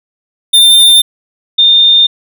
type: tone pair in turn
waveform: square / sine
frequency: 3602 / 3625 Hz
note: A7 / A#7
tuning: +40 / -49 cents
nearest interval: unison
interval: 11 cents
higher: second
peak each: -3 dBFS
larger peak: neither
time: 0.53-1.02 / 1.58-2.07 s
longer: neither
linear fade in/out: 10 ms
effects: none